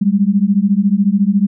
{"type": "beating tone pair", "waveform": "sine", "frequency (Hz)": [193.4, 207.4], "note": ["G3", "G#3"], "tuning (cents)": [-23, -2], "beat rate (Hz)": 14, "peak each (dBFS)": -13, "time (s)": [0.01, 1.47], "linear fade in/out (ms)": 10, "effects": []}